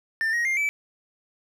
triangle tone with pitch steps, 1791 / 1884 / 2112 / 2308 Hz, A6 / A#6 / C7 / D7, +30 / +18 / +16 / -31 cents, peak -20 dBFS, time 0.21-0.69 s, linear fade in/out 0 ms, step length 120 ms, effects none

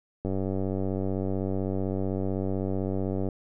click train, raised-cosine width 2 ms, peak -17 dBFS, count 292, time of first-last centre 0.25-3.288 s, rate 95.8 Hz, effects none

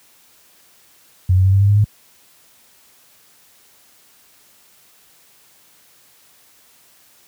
sine tone with pitch steps, 91.7 / 93.74 / 95.82 / 97.94 / 100.12 / 102.34 / 104.61 Hz, F#2 / F#2 / G2 / G2 / G2 / G#2 / G#2, -15 / +23 / -39 / -1 / +37 / -25 / +13 cents, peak -9 dBFS, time 1.29-1.843 s, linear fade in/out 5 ms, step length 79 ms, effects white hiss -52 dBFS RMS until 7.27 s + high-pass 60 Hz 12 dB/octave

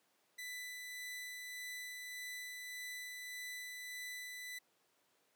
sawtooth tone with tremolo, 1991 Hz, B6, 14 cents sharp, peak -40 dBFS, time 0.38-4.59 s, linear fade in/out 10 ms, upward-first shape sine, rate 1.7 Hz, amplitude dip 25%, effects pink hiss -75 dBFS RMS until 5.35 s + high-pass 300 Hz 12 dB/octave

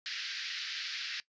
white band-pass noise, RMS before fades -39 dBFS, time 0.06-1.2 s, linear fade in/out 0 ms, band 1500 to 5200 Hz, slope 48 dB/octave, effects noise-tail reverb RT60 0.1 s tail -19 dB re dry + resampled to 16000 Hz

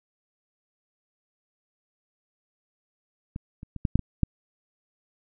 clicks, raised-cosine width 5 ms, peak -21 / -27 / -23 / -11 / -6 / -19 / -8 dBFS, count 7, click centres 3.361 / 3.631 / 3.763 / 3.852 / 3.956 / 3.993 / 4.233 s, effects none

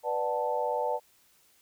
sine chord, B minor seventh, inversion none, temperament equal with one note detuned, 493.9 / 591.1 / 740 / 880 Hz, B4 / D5 / F#5 / A5, 0 / +11 / 0 / 0 cents, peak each -32 / -32 / -36 / -31 dBFS, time 0.03-1 s, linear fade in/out 50 ms, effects white hiss -64 dBFS RMS until 1.61 s

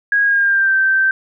sine tone with pitch glide, 1645 to 1557.2 Hz, G#6 to G6, -17 to -12 cents, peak -11 dBFS, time 0.12-1.11 s, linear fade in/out 2 ms, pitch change -95 cents, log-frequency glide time 0.23-0.75 s, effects none

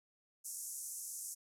white band-pass noise, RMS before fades -45 dBFS, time 0.44-1.35 s, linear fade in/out 20 ms, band 6000 to 12000 Hz, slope 48 dB/octave, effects none

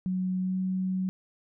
sine tone with pitch glide, 185 to 186.83 Hz, F#3 to F#3, 0 to +17 cents, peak -26 dBFS, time 0.06-1.09 s, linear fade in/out 0 ms, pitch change +17 cents, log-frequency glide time 0.4-0.56 s, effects none

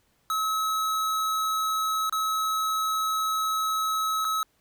square tone with dropouts, 1288 Hz, E6, 41 cents flat, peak -25 dBFS, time 0.3-4.43 s, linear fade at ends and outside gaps 1 ms, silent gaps 2.096-2.125 / 4.246-4.25 s, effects pink hiss -68 dBFS RMS until 4.6 s

